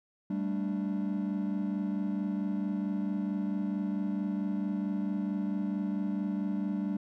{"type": "chord", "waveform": "triangle", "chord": "G suspended second", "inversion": "none", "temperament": "just", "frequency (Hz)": [196, 220.5, 294], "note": ["G3", "A3", "D4"], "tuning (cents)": [0, 4, 2], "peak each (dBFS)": [-29, -34, -33], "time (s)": [0.3, 6.97], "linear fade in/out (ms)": 5, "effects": ["tanh soft clip ceiling -21 dBFS"]}